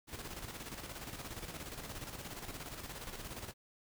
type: noise with tremolo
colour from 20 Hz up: pink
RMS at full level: -44 dBFS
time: 0.07-3.54 s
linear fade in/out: 50 ms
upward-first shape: square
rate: 17 Hz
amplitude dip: 50%
effects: none